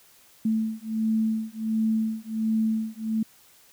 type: beating tone pair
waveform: sine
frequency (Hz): 220 / 221.4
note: A3 / A3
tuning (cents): 0 / +11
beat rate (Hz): 1.4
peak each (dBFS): -26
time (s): 0.45-3.23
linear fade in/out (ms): 5
effects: white hiss -56 dBFS RMS until 3.72 s